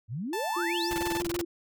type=exponential sweep; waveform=sine; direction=up; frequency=99.1 to 6272 Hz; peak=-31 dBFS; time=0.08-0.91 s; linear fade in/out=50 ms
type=tone; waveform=sawtooth; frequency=880 Hz; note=A5; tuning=in tune; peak=-28 dBFS; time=0.33-1.21 s; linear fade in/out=2 ms
type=tone with vibrato; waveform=sine; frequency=342.8 Hz; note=F4; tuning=32 cents flat; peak=-30 dBFS; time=0.56-1.45 s; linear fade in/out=10 ms; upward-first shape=sine; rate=6.5 Hz; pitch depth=34 cents each way
type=noise bursts; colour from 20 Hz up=pink; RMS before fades=-34 dBFS; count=11; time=0.91-1.413 s; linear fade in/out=0 ms; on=23 ms; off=25 ms
effects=none